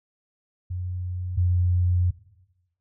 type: tone pair in turn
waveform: sine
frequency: 90.3 / 89.21 Hz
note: F#2 / F2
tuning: -42 / +37 cents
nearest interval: unison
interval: 21 cents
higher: first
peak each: -27 / -18 dBFS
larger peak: second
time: 0.7-1.37 / 1.37-2.11 s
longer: second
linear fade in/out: 10 ms
effects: noise-tail reverb RT60 1.0 s tail -17 dB re dry